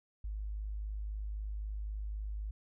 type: tone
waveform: sine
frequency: 51.91 Hz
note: G#1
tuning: in tune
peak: -36 dBFS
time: 0.24-2.51 s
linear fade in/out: 5 ms
effects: none